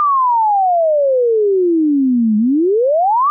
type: exponential two-way sweep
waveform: sine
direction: down then up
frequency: 1213 to 207.7 to 1213 Hz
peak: -10 dBFS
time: 0-3.3 s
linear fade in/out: 0 ms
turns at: 2.37 s
effects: none